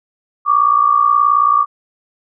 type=tone pair together; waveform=sine; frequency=1134 / 1192.7 Hz; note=C#6 / D6; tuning=+39 / +26 cents; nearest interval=minor second; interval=87 cents; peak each=-12 dBFS; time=0.45-1.66 s; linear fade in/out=50 ms; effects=none